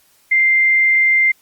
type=tone; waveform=sine; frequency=2093 Hz; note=C7; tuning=in tune; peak=-10 dBFS; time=0.31-1.32 s; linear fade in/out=10 ms; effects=white hiss -55 dBFS RMS until 1.41 s + Opus 48 kbps